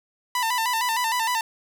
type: tone with vibrato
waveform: sawtooth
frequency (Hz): 944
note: A#5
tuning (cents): +22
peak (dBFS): -18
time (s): 0.35-1.41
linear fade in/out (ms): 2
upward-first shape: square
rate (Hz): 6.5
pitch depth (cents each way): 84
effects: none